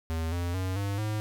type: tone with pitch steps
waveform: square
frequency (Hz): 81.2 / 87.03 / 93.27 / 99.97 / 107.14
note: E2 / F2 / F#2 / G2 / A2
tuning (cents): -26 / -6 / +14 / +34 / -46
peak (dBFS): -29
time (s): 0.1-1.2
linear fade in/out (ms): 0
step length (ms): 220
effects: none